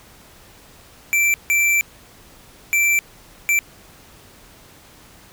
square tone bursts at uneven times, 2341 Hz, D7, 6 cents flat, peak -15 dBFS, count 4, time 1.13-1.34 / 1.5-1.81 / 2.73-2.99 / 3.49-3.59 s, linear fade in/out 0 ms, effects pink hiss -47 dBFS RMS until 5.32 s

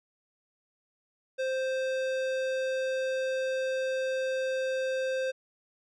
sine tone with tanh clipping, 523.3 Hz, C5, in tune, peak -30 dBFS, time 1.38-5.32 s, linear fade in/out 20 ms, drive 18 dB, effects none

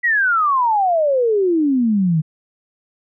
sine exponential sweep, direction down, 1975.5 to 150.9 Hz, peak -13 dBFS, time 0.03-2.22 s, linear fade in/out 20 ms, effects none

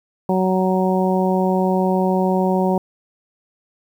harmonic tone, 186.6 Hz, F#3, 15 cents sharp, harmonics 1 / 2 / 3 / 4 / 5, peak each -18 / -21 / -23 / -24 / -25 dBFS, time 0.29-2.78 s, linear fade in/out 2 ms, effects 8-bit

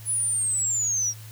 sine linear sweep, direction down, 10140 to 5580 Hz, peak -22 dBFS, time 0.05-1.14 s, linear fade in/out 50 ms, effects added 109 Hz sine -40 dBFS peak until 1.31 s + white hiss -48 dBFS RMS until 1.31 s

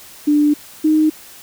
sine tone pair in turn, 295.6 / 310 Hz, D4 / D#4, +11 / -6 cents, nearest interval minor second, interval 83 cents, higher second, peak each -10 dBFS, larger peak neither, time 0.27-0.54 / 0.84-1.1 s, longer first, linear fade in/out 10 ms, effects white hiss -40 dBFS RMS until 1.42 s

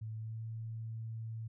sine tone with pitch glide, 110 to 112.38 Hz, A2 to A2, 0 to +37 cents, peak -39 dBFS, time 0.01-1.48 s, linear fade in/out 10 ms, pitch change +37 cents, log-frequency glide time 0.17-0.43 s, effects none

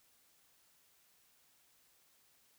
silence, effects white hiss -70 dBFS RMS until 2.58 s

